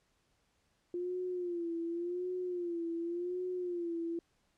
sine tone with vibrato, 349.2 Hz, F4, in tune, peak -34 dBFS, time 0.94-4.19 s, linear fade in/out 2 ms, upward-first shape sine, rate 0.89 Hz, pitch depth 77 cents each way, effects pink hiss -75 dBFS RMS until 4.57 s + low-pass 9000 Hz 12 dB/octave

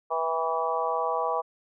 harmonic tone with a mistuned harmonic, 163.4 Hz, E3, 15 cents flat, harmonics 3 / 4 / 5 / 6 / 7, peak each -31 / -31 / -31 / -31 / -31 dBFS, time 0.1-1.42 s, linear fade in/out 20 ms, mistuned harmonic 5, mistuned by -22 cents, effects none

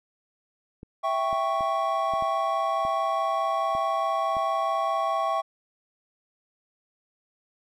clicks, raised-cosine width 3 ms, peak -28 dBFS, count 8, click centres 0.831 / 1.329 / 1.608 / 2.137 / 2.224 / 2.851 / 3.751 / 4.368 s
triangle chord, C# diminished, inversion first, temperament equal, 659.3 / 784 / 1108.7 Hz, E5 / G5 / C#6, 0 / 0 / 0 cents, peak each -26 / -27 / -25 dBFS, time 1.03-5.42 s, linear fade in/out 20 ms
effects none

